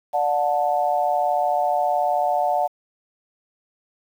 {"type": "chord", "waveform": "sine", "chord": "D major", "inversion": "none", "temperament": "equal with one note detuned", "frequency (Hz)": [587.3, 726, 880], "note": ["D5", "F#5", "A5"], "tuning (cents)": [0, -33, 0], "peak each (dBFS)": [-24, -20, -25], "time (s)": [0.13, 2.68], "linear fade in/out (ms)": 20, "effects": ["8-bit"]}